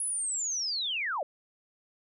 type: linear sweep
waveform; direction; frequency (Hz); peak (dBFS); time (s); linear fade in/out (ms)
sine; down; 10540 to 519; -29; 0-1.23; 2
effects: none